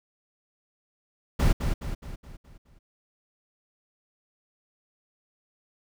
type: noise with echo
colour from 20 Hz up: brown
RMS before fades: -20 dBFS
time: 1.39-1.53 s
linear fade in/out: 10 ms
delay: 210 ms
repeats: 6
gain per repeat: -6 dB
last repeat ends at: 2.79 s
effects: none